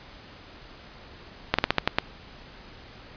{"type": "slowing click train", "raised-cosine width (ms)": 0.3, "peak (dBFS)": -3, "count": 7, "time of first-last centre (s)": [1.54, 1.985], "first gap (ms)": 46, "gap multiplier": 1.19, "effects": ["pink hiss -47 dBFS RMS until 3.16 s", "resampled to 11025 Hz"]}